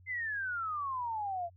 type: exponential sweep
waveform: sine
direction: down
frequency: 2093 to 669 Hz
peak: -33 dBFS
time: 0.06-1.5 s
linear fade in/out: 50 ms
effects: added 91 Hz sine -56 dBFS peak until 1.56 s